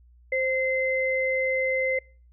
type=tone pair together; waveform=sine; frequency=523.3 / 2066 Hz; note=C5 / C7; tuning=0 / -22 cents; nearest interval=2 octaves; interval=2378 cents; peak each=-25 dBFS; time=0.32-1.99 s; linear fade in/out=5 ms; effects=noise-tail reverb RT60 0.4 s tail -26 dB re dry + added 60 Hz sine -52 dBFS peak until 2.32 s